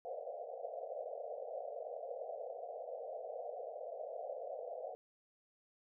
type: band-pass noise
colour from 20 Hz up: pink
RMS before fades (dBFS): -45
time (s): 0.05-4.95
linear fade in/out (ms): 0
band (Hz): 470 to 730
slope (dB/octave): 96
effects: none